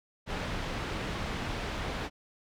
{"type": "low-pass noise", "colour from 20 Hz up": "pink", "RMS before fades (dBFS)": -35, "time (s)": [0.26, 2.1], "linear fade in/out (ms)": 50, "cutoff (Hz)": 3500, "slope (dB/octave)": 12, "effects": []}